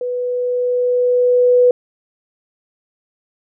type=tone with level ramp; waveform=sine; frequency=493.9 Hz; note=B4; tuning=in tune; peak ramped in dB=-19 to -7 dBFS; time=0.01-1.71 s; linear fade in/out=2 ms; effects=none